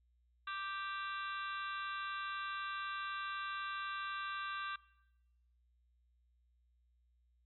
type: harmonic tone with a mistuned harmonic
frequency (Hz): 392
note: G4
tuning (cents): 0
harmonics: 3 / 4 / 5 / 6 / 7 / 8 / 9 / 10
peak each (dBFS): -42 / -44 / -57 / -56 / -50 / -60 / -52 / -54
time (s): 0.47-4.76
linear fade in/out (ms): 5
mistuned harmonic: 8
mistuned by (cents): +39
effects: noise-tail reverb RT60 1.0 s tail -22 dB re dry + added 60 Hz sine -70 dBFS peak until 7.45 s